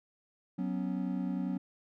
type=chord; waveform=triangle; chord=F# suspended fourth; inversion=none; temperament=equal; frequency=185 / 246.9 / 277.2 Hz; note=F#3 / B3 / C#4; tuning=0 / 0 / 0 cents; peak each=-32 / -35 / -35 dBFS; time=0.58-1.58 s; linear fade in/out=10 ms; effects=none